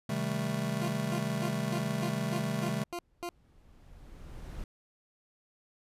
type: chord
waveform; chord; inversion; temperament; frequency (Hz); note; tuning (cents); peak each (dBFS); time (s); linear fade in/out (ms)
square; A half-diminished seventh; first; just; 132 / 158.4 / 198 / 220; C3 / Eb3 / G3 / A3; +16 / +31 / +18 / 0; -37; 0.09-2.84; 5
type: tone bursts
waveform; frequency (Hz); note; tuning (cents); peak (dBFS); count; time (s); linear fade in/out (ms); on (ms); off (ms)
20% pulse; 348.4; F4; -4; -30; 9; 0.82-3.289; 0; 61; 240
type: noise with exponential growth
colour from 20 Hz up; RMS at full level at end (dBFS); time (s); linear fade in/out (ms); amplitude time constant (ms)
brown; -39; 2.52-4.64; 2; 460
effects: resampled to 32000 Hz